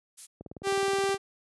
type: noise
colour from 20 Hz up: violet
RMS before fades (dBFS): -39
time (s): 0.17-0.27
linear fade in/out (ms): 20
type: click train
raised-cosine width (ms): 2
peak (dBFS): -28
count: 15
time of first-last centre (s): 0.41-1.143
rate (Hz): 19.1
type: tone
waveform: sawtooth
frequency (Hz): 392.5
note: G4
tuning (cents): +2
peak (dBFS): -21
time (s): 0.63-1.18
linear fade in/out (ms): 50
effects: high-pass 80 Hz 12 dB/octave + resampled to 24000 Hz